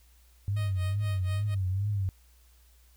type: tone with vibrato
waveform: sine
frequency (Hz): 98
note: G2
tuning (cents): 0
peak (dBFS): -26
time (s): 0.48-2.09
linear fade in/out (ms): 0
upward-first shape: triangle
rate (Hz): 2.3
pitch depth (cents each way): 130
type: tone with tremolo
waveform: 10% pulse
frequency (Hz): 623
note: D#5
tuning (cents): +2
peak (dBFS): -32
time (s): 0.56-1.55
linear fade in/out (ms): 10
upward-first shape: sine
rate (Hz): 4.2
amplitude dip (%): 95
effects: added 60 Hz sine -57 dBFS peak until 2.96 s + white hiss -65 dBFS RMS until 2.96 s